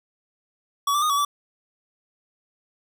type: tone with pitch steps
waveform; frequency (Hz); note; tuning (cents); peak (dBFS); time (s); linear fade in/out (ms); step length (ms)
square; 1133 / 1174 / 1233 / 1134 / 1158; C#6 / D6 / D#6 / C#6 / D6; +37 / -1 / -16 / +39 / -25; -20; 0.87-1.25; 5; 76
effects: none